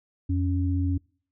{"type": "tone pair together", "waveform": "sine", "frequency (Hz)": [87.47, 277.7], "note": ["F2", "C#4"], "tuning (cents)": [3, 3], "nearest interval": "octave + minor sixth", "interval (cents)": 2000, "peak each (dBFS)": [-23, -28], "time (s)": [0.29, 0.98], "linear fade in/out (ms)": 10, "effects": ["noise-tail reverb RT60 0.5 s tail -26 dB re dry"]}